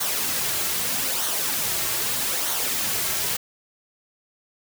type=noise with flanger; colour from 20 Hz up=white; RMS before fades=-25 dBFS; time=0-3.37 s; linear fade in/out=10 ms; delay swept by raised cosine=0.4 to 4.1 ms; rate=0.8 Hz; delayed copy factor=-0.5; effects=none